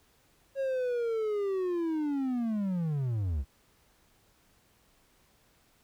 triangle linear sweep, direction down, 550 to 61.74 Hz, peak -26 dBFS, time 0.55-3.45 s, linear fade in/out 50 ms, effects pink hiss -66 dBFS RMS until 5.83 s

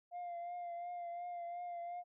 sine tone with vibrato, 698.5 Hz, F5, in tune, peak -39 dBFS, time 0.11-2.04 s, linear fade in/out 50 ms, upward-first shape triangle, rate 2.8 Hz, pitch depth 34 cents each way, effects tanh soft clip ceiling -40 dBFS

